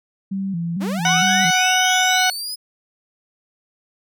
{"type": "tone with vibrato", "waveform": "sine", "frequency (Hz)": 181.1, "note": "F#3", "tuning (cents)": -37, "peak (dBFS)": -21, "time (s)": [0.31, 1.51], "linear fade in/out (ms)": 10, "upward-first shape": "square", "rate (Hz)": 2.2, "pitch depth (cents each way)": 120}
{"type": "linear sweep", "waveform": "sawtooth", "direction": "up", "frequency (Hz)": [237.5, 5100], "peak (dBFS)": -23, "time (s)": [0.8, 2.56], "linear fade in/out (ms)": 20}
{"type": "harmonic tone", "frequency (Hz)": 741, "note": "F#5", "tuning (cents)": 2, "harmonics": [1, 2, 3, 4, 5, 7, 8], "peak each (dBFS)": [-19, -20, -23, -23, -26, -31, -23], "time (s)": [1.05, 2.3], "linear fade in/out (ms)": 2}
{"effects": []}